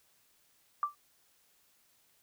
sine tone with exponential decay, 1173 Hz, D6, 2 cents flat, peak -24 dBFS, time 0.83-0.95 s, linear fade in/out 1 ms, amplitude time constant 26 ms, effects white hiss -69 dBFS RMS until 2.22 s

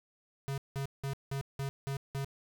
square tone bursts, 137.6 Hz, C#3, 12 cents flat, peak -34 dBFS, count 7, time 0.48-2.246 s, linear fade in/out 0 ms, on 98 ms, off 180 ms, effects none

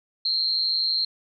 sine tone with amplitude modulation, 4186 Hz, C8, in tune, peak -17 dBFS, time 0.25-1.05 s, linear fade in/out 5 ms, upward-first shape sine, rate 160 Hz, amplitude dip 90%, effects none

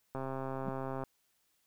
click train, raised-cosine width 1 ms, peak -25 dBFS, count 119, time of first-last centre 0.15-1.037 s, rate 133 Hz
triangle tone with exponential growth, 193.8 Hz, G3, 20 cents flat, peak -30 dBFS, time 0.61-0.69 s, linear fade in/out 2 ms, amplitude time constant 16 ms
effects white hiss -75 dBFS RMS until 1.66 s

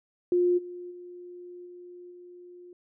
sine tone with level steps, 354.9 Hz, F4, 28 cents sharp, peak -20 / -37 / -41 / -43 / -45 dBFS, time 0.32-2.73 s, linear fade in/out 2 ms, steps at 0.57 / 0.9 / 1.65 / 2.1 s, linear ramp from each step 20 ms, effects none

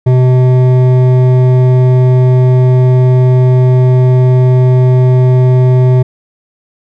sine tone with hard clipping, 127.2 Hz, C3, 48 cents flat, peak -6 dBFS, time 0.06-6.03 s, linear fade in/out 10 ms, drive 11 dB, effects none

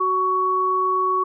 sine tone pair together, 373.1 / 1118 Hz, F#4 / C#6, +14 / +14 cents, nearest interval octave + perfect fifth, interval 1900 cents, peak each -25 / -18 dBFS, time 0-1.24 s, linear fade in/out 10 ms, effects none

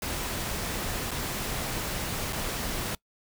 pink noise with dropouts, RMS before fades -32 dBFS, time 0.02-2.95 s, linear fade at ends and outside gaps 2 ms, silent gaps 1.11-1.114 / 2.326-2.33 s, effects noise-tail reverb RT60 0.1 s tail -23 dB re dry

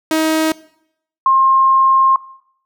sawtooth / sine tone pair in turn, 316.6 / 1064.9 Hz, D#4 / C6, +30 / +30 cents, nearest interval octave + major sixth, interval 2100 cents, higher second, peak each -9 / -8 dBFS, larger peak second, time 0.11-0.52 / 1.26-2.16 s, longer second, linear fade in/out 2 ms, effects noise-tail reverb RT60 0.7 s tail -20 dB re dry

